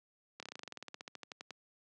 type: slowing click train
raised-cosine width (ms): 0.2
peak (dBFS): -27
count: 21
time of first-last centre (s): 0.4-1.507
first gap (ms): 27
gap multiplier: 1.07
effects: high-pass 200 Hz 12 dB/octave + resampled to 22050 Hz